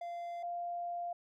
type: tone pair in turn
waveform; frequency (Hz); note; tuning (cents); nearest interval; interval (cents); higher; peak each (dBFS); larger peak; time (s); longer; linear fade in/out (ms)
triangle / sine; 691 / 696.6; F5 / F5; -19 / -5; unison; 14; second; -37 / -36; second; 0.01-0.43 / 0.43-1.13; second; 5
effects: none